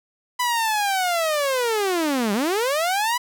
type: linear two-way sweep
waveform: sawtooth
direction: down then up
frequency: 1000 to 193.8 to 1000 Hz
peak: -16 dBFS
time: 0.39-3.18 s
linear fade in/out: 10 ms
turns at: 2.33 s
effects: none